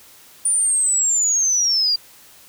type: linear sweep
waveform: sine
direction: down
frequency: 9397 to 4699 Hz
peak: -15 dBFS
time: 0.45-1.96 s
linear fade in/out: 5 ms
effects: white hiss -47 dBFS RMS until 2.48 s